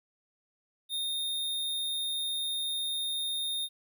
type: tone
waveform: square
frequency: 3674 Hz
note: A#7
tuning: 26 cents flat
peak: -31 dBFS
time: 0.89-3.69 s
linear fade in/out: 50 ms
effects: 12-bit